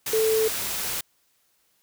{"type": "tone in noise", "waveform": "sine", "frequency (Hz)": 440, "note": "A4", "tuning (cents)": 0, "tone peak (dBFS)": -19, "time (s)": [0.13, 0.48], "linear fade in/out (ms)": 5, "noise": "white", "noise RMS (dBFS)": -29, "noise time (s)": [0.06, 1.01], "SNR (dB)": 7, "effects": ["white hiss -67 dBFS RMS until 1.82 s"]}